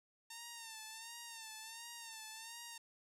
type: tone with vibrato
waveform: 5% pulse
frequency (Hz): 907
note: A#5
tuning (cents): -48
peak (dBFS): -36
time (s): 0.3-2.78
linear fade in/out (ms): 5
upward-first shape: sine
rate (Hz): 1.4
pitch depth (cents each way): 67
effects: low-pass 12000 Hz 12 dB/octave

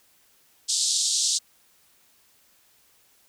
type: band-pass noise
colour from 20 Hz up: white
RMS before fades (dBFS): -24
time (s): 0.68-1.39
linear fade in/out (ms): 20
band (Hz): 3600 to 8300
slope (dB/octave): 48
effects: white hiss -61 dBFS RMS until 3.28 s

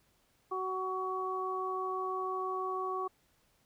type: harmonic tone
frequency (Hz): 374.5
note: F#4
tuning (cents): +21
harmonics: 1 / 2 / 3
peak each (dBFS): -37 / -41 / -35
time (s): 0.51-3.08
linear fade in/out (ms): 10
effects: pink hiss -71 dBFS RMS until 3.65 s

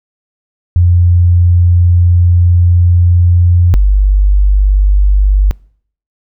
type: tone pair in turn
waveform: sine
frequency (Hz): 87.7 / 49.22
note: F2 / G1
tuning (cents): +8 / +8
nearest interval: minor seventh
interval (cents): 1000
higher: first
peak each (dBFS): -4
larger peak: neither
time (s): 0.76-3.74 / 3.74-5.51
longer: first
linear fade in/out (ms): 0
effects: noise-tail reverb RT60 0.6 s tail -26 dB re dry

